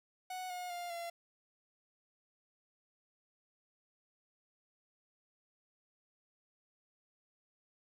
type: tone with pitch steps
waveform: 45% pulse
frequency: 739 / 720 / 701.6 / 683.6 Hz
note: F#5 / F#5 / F5 / F5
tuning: -2 / -47 / +8 / -37 cents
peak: -40 dBFS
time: 0.3-1.1 s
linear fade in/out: 5 ms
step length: 200 ms
effects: none